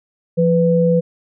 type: tone pair together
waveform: sine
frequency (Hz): 171.84 / 497.4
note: F3 / B4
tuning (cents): -28 / +12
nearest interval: octave + tritone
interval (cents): 1840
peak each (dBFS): -14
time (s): 0.37-1.01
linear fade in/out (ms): 20
effects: none